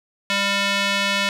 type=tone with band-pass filter; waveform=square; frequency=199.3 Hz; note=G3; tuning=29 cents sharp; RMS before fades=-21 dBFS; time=0.3-1.29 s; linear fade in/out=0 ms; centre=2900 Hz; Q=1.2; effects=none